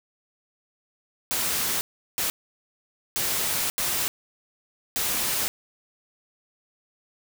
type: noise bursts at uneven times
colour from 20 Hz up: white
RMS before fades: -26 dBFS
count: 5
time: 1.31-1.81 / 2.18-2.3 / 3.16-3.7 / 3.78-4.08 / 4.96-5.48 s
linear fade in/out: 0 ms
effects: none